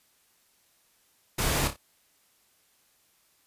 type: noise with echo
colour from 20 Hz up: pink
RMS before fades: -27 dBFS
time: 1.38-1.68 s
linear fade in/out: 10 ms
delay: 29 ms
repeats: 3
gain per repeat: -8 dB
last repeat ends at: 1.767 s
effects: white hiss -66 dBFS RMS until 3.46 s + resampled to 32000 Hz